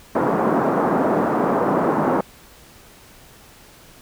pink band-pass noise, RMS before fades -19 dBFS, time 0.15-2.21 s, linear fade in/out 5 ms, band 190 to 1200 Hz, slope 24 dB/octave, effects pink hiss -47 dBFS RMS until 4.01 s

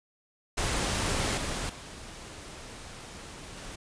pink noise with level steps, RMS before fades -29 / -33 / -44 / -42 dBFS, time 0.57-3.76 s, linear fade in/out 10 ms, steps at 1.37 / 1.69 / 3.57 s, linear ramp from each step 5 ms, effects resampled to 22050 Hz

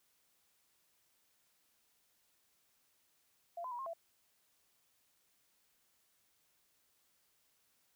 sine tone with pitch steps, 688 / 1016 / 963 / 1067 / 669 Hz, F5 / B5 / B5 / C6 / E5, -26 / +49 / -44 / +34 / +25 cents, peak -40 dBFS, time 3.57-3.935 s, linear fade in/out 5 ms, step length 73 ms, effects white hiss -75 dBFS RMS until 7.95 s

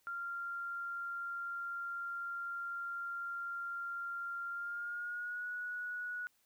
sine tone with pitch glide, 1388 to 1463.8 Hz, F6 to F#6, -11 to -19 cents, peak -38 dBFS, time 0.07-6.27 s, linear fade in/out 0 ms, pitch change +92 cents, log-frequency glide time 4.5-5.47 s, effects white hiss -74 dBFS RMS until 6.45 s

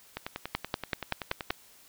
two click trains, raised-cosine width 0.3 ms, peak -18 / -12 dBFS, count 15 / 6, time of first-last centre 0.17-1.503 / 0.55-1.506 s, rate 10.5 / 5.23 Hz, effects white hiss -57 dBFS RMS until 1.88 s

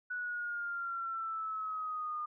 sine exponential sweep, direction down, 1480 to 1214 Hz, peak -35 dBFS, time 0.1-2.26 s, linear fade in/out 10 ms, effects none

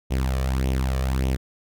sawtooth tone with flanger, 65.41 Hz, C2, in tune, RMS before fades -23 dBFS, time 0.1-1.37 s, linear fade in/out 20 ms, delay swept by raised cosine 0.32 to 1.72 ms, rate 1.7 Hz, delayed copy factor +0.65, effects none

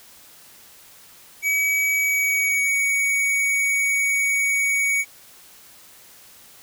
square tone with pitch glide, 2274 to 2245 Hz, C#7 to C#7, +44 to +21 cents, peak -19 dBFS, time 1.42-5.05 s, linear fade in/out 50 ms, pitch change -23 cents, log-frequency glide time 1.97-2.75 s, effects white hiss -48 dBFS RMS until 6.62 s

